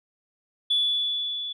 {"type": "tone with level ramp", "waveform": "sine", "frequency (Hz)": 3442, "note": "A7", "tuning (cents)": -39, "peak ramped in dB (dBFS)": [-18, -30], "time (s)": [0.7, 1.53], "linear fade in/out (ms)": 10, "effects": ["tanh soft clip ceiling -14 dBFS"]}